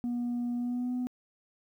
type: tone with pitch glide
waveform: sine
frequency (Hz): 241.4 to 249.2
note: B3 to B3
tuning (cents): -39 to +16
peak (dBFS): -27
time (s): 0.04-1.07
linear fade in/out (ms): 0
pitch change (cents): +55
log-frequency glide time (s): 0.56-0.93
effects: tanh soft clip ceiling -28 dBFS + 11-bit

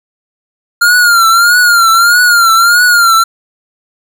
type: tone with vibrato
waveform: square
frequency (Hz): 1401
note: F6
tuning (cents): +5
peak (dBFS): -5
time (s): 0.81-3.24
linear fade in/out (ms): 10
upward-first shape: triangle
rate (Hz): 1.6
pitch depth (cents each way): 96
effects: none

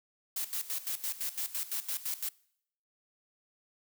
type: noise with tremolo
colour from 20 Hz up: blue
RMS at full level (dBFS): -34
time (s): 0.36-2.29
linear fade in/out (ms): 5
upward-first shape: square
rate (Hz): 5.9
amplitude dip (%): 80
effects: noise-tail reverb RT60 0.7 s tail -24 dB re dry

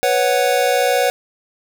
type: chord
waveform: square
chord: B suspended second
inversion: none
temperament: equal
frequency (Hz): 493.9 / 554.4 / 740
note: B4 / C#5 / F#5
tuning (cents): 0 / 0 / 0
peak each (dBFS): -19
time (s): 0.03-1.1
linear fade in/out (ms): 0
effects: none

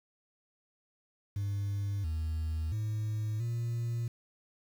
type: tone with pitch steps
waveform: sine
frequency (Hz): 100.4 / 79.6 / 107.7 / 117.5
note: G2 / D#2 / A2 / A#2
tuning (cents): +42 / +40 / -37 / +14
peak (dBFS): -28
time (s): 1.36-4.08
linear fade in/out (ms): 5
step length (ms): 680
effects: tanh soft clip ceiling -30 dBFS + 9-bit

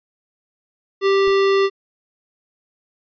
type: tone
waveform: square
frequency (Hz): 392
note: G4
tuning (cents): 0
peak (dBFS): -14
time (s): 1.01-1.7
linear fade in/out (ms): 50
type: noise with exponential decay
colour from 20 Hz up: brown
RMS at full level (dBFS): -30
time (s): 1.27-1.37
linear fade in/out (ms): 1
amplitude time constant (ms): 20
effects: resampled to 11025 Hz

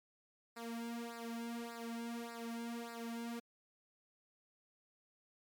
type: tone with flanger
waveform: sawtooth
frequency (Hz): 233.1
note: A#3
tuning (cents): 0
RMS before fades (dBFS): -44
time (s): 0.56-3.4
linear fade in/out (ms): 10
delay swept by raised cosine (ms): 0.31 to 2.71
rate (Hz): 1.7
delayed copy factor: -1
effects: MP3 96 kbps

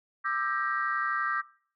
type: chord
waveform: sine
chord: E half-diminished seventh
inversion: third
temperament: just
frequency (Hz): 1186.7 / 1318.5 / 1582.2 / 1898.7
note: D6 / E6 / G6 / Bb6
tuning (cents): +18 / 0 / +16 / +31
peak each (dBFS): -30 / -33 / -32 / -35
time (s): 0.24-1.42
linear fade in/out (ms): 20
effects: noise-tail reverb RT60 0.5 s tail -21 dB re dry + tanh soft clip ceiling -16 dBFS

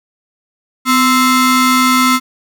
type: ring-modulated tone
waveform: 30% pulse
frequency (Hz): 784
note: G5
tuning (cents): 0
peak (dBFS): -3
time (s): 0.85-2.2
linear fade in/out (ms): 50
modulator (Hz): 531
effects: none

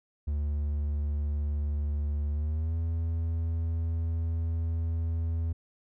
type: tone with pitch glide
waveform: triangle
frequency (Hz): 73.42 to 82.41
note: D2 to E2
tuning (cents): 0 to 0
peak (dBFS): -25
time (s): 0.27-5.53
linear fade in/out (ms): 10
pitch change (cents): +200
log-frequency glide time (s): 2.33-2.75
effects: none

